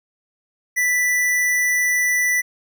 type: tone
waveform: square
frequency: 1977 Hz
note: B6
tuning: 1 cent sharp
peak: -17 dBFS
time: 0.76-2.42 s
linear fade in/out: 20 ms
effects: none